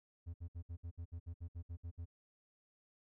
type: tone bursts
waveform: triangle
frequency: 85 Hz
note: F2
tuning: 46 cents flat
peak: -40 dBFS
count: 13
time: 0.26-2.057 s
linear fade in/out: 20 ms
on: 81 ms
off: 62 ms
effects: none